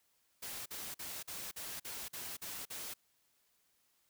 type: noise bursts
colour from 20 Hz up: white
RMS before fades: -44 dBFS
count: 9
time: 0.42-2.94 s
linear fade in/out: 10 ms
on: 240 ms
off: 45 ms
effects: white hiss -75 dBFS RMS until 4.09 s